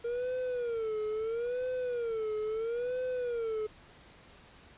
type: tone with vibrato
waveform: triangle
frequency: 466.2 Hz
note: A#4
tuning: in tune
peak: -29 dBFS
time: 0.04-3.67 s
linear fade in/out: 10 ms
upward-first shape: sine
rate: 0.75 Hz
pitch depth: 150 cents each way
effects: pink hiss -56 dBFS RMS until 4.77 s + resampled to 8000 Hz